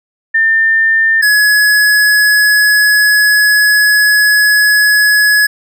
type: tone pair in turn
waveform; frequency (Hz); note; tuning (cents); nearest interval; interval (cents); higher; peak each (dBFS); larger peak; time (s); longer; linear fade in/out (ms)
sine / square; 1800 / 1689.5; A6 / G#6; +39 / +29; minor second; 110; first; -7; neither; 0.34-1.22 / 1.22-5.47; second; 10
effects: none